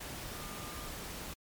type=tone in noise; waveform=sine; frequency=1204 Hz; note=D6; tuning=43 cents sharp; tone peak=-50 dBFS; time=0.34-0.89 s; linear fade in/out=10 ms; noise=pink; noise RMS=-43 dBFS; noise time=0-1.34 s; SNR=-10 dB; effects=MP3 96 kbps